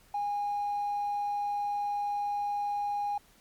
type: tone with hard clipping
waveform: sine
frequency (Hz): 819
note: G#5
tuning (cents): -24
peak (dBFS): -29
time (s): 0.14-3.18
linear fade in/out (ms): 5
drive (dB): 1
effects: pink hiss -61 dBFS RMS until 3.4 s + MP3 96 kbps